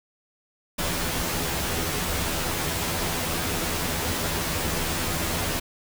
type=noise with comb filter; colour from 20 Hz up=pink; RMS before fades=-27 dBFS; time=0.78-5.6 s; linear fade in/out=10 ms; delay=12 ms; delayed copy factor=+0.95; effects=none